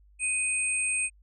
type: tone pair together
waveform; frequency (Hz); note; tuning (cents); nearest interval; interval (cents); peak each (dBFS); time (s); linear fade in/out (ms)
sine; 2501 / 8525; D#7 / C9; +8 / +31; octave + major sixth; 2123; -28; 0.19-1.1; 50
effects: added 50 Hz sine -55 dBFS peak until 1.22 s